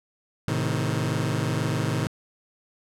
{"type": "chord", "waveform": "sawtooth", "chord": "A diminished", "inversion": "none", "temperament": "just", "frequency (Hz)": [110, 132, 158.4], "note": ["A2", "C3", "Eb3"], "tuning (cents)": [0, 16, 31], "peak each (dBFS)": -24, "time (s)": [0.48, 2.07], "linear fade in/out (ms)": 0, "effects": ["low-pass 11000 Hz 12 dB/octave"]}